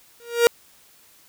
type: tone with exponential growth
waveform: 45% pulse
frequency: 471.4 Hz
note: A#4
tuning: 19 cents sharp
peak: -9 dBFS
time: 0.2-0.47 s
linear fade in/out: 0 ms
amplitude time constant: 58 ms
effects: white hiss -54 dBFS RMS until 1.28 s